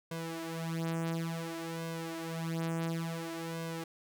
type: tone with flanger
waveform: sawtooth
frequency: 164.81 Hz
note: E3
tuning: in tune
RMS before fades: -37 dBFS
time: 0.11-3.84 s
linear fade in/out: 5 ms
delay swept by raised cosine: 1.9 to 6.2 ms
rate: 0.57 Hz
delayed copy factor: +0.85
effects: none